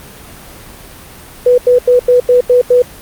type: tone bursts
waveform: sine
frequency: 493.9 Hz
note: B4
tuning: in tune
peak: -4 dBFS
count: 7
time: 1.46-2.822 s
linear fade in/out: 5 ms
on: 120 ms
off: 87 ms
effects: pink hiss -34 dBFS RMS until 3.01 s + Opus 32 kbps